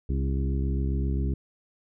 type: harmonic tone with a mistuned harmonic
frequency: 67.5 Hz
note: C#2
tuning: 45 cents flat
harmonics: 1 / 2 / 3 / 4 / 5 / 6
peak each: -25 / -31 / -35 / -37 / -39 / -41 dBFS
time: 0.09-1.34 s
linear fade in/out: 5 ms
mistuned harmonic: 5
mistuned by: -20 cents
effects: none